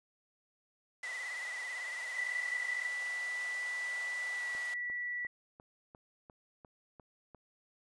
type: tone with vibrato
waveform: sine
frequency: 1975.5 Hz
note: B6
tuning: in tune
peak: -38 dBFS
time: 1.03-2.87 s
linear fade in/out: 5 ms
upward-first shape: triangle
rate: 18 Hz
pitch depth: 59 cents each way
type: high-pass noise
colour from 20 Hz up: pink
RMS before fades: -49 dBFS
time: 1.03-4.74 s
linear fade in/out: 2 ms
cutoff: 620 Hz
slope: 24 dB/octave
type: tone with pitch glide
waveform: sine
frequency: 1970 to 1953 Hz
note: B6 to B6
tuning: -5 to -20 cents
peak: -35 dBFS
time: 2.16-5.27 s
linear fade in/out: 5 ms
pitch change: -15 cents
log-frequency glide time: 4.34-4.43 s
type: click train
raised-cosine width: 1 ms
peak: -39 dBFS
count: 9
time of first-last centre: 4.55-7.347 s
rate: 2.86 Hz
effects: resampled to 22050 Hz